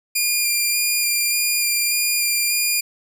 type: tone with vibrato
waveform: 10% pulse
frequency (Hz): 2407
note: D7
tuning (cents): +42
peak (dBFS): -9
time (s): 0.15-2.81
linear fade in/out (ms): 10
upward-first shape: square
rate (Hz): 1.7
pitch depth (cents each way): 10
effects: none